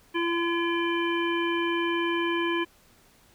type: harmonic tone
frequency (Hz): 339.9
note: F4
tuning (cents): -47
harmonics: 1 / 3 / 5 / 7 / 9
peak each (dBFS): -26 / -31 / -33 / -34 / -36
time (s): 0.14-2.65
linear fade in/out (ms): 20
effects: pink hiss -59 dBFS RMS until 3.34 s